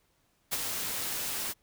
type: noise with ADSR envelope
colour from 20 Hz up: white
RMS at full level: -29 dBFS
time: 0.51-1.54 s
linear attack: 22 ms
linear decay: 32 ms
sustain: -5 dB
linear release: 36 ms
effects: pink hiss -71 dBFS RMS until 1.62 s